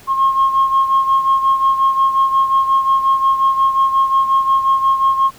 sine beating tone pair, 1075 / 1080.6 Hz, C6 / C#6, +47 / -44 cents, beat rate 5.6 Hz, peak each -11 / -17 dBFS, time 0.07-5.31 s, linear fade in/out 50 ms, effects tanh soft clip ceiling -6 dBFS + pink hiss -43 dBFS RMS until 5.38 s

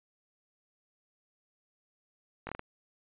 slowing click train, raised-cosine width 0.5 ms, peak -23 dBFS, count 5, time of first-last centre 2.47-2.594 s, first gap 20 ms, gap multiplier 1.3, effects resampled to 8000 Hz

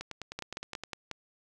two click trains, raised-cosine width 0.2 ms, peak -19 / -21 dBFS, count 5 / 9, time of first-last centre 0.39-1.113 / 0.01-0.836 s, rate 5.53 / 9.68 Hz, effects none

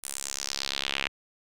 sawtooth tone with band-pass filter sweep, 68.8 Hz, C#2, 12 cents flat, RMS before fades -33 dBFS, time 0.03-1.08 s, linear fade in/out 10 ms, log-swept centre 10000 to 2500 Hz, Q 2.6, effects none

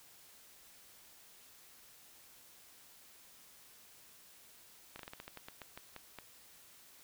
slowing click train, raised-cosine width 0.3 ms, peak -30 dBFS, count 13, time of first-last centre 4.96-6.187 s, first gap 33 ms, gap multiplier 1.19, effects white hiss -60 dBFS RMS until 7.03 s

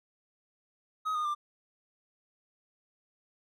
triangle tone with pitch steps, 1264 / 1225.2 / 1187.6 Hz, D#6 / D#6 / D6, +27 / -27 / +19 cents, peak -27 dBFS, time 1.05-1.35 s, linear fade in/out 20 ms, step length 100 ms, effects none

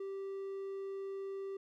triangle tone, 390.5 Hz, G4, 7 cents flat, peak -37 dBFS, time 0-1.57 s, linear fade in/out 5 ms, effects none

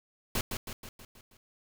pink noise with echo, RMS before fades -30 dBFS, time 0.35-0.41 s, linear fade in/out 2 ms, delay 160 ms, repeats 6, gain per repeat -5 dB, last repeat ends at 1.37 s, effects none

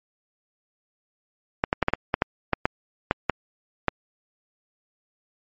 clicks, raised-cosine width 0.5 ms, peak -4 dBFS, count 12, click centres 1.639 / 1.729 / 1.827 / 1.884 / 1.936 / 2.141 / 2.221 / 2.533 / 2.655 / 3.111 / 3.297 / 3.883 s, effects MP3 32 kbps

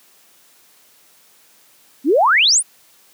sine exponential sweep, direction up, 245 to 10680 Hz, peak -10 dBFS, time 2.04-2.63 s, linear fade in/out 50 ms, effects white hiss -52 dBFS RMS until 3.13 s + high-pass 150 Hz 12 dB/octave

